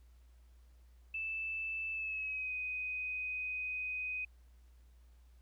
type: tone with pitch glide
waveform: sine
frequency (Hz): 2637 to 2503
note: E7 to D#7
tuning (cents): 0 to +10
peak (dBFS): -36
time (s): 1.14-4.25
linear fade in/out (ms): 5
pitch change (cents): -90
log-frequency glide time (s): 1.92-2.53
effects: added 60 Hz sine -58 dBFS peak until 5.41 s + pink hiss -75 dBFS RMS until 5.41 s